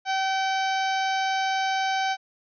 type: harmonic tone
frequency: 768 Hz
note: G5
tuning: 36 cents flat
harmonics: 1 / 2 / 3 / 4 / 5 / 6 / 7 / 8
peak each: -24 / -30 / -34 / -36 / -38 / -40 / -41 / -42 dBFS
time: 0.05-2.17 s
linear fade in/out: 50 ms
effects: none